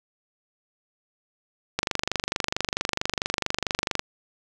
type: click train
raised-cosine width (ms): 0.2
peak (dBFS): -6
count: 55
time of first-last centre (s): 1.79-3.994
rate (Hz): 24.5
effects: none